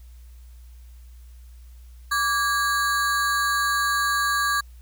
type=ring-modulated tone; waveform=square; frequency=1400 Hz; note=F6; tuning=4 cents sharp; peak=-18 dBFS; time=2.11-4.61 s; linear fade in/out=10 ms; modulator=240 Hz; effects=added 60 Hz sine -42 dBFS peak until 4.81 s + white hiss -61 dBFS RMS until 4.81 s